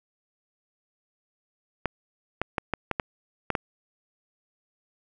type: clicks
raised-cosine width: 0.5 ms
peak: -10 dBFS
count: 8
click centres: 1.857 / 2.416 / 2.582 / 2.737 / 2.913 / 2.998 / 3.503 / 3.552 s
effects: none